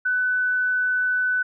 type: tone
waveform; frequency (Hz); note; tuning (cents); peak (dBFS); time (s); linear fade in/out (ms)
sine; 1499; F#6; +22; -19; 0.05-1.43; 10
effects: none